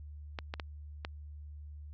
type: clicks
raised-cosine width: 0.3 ms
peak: -21 dBFS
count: 4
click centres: 0.388 / 0.539 / 0.598 / 1.049 s
effects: added 74 Hz sine -44 dBFS peak until 1.93 s + resampled to 16000 Hz

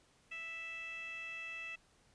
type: tone with band-pass filter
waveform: 15% pulse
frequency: 659.3 Hz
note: E5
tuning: in tune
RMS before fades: -45 dBFS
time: 0.31-1.76 s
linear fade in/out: 10 ms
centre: 2500 Hz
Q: 6.9
effects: pink hiss -69 dBFS RMS until 2.14 s + resampled to 22050 Hz

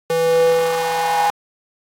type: tone with high-pass filter sweep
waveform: square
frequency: 164.7 Hz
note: E3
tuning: 1 cent flat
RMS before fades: -17 dBFS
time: 0.1-1.3 s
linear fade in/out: 0 ms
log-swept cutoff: 400 to 830 Hz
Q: 5.1
effects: AAC 48 kbps

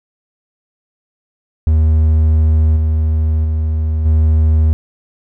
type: tone with level steps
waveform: triangle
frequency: 78.4 Hz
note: D#2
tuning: 14 cents sharp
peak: -6 / -9 / -11 / -6 dBFS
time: 1.67-4.73 s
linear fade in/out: 0 ms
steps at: 2.76 / 3.44 / 4.05 s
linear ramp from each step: 10 ms
effects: none

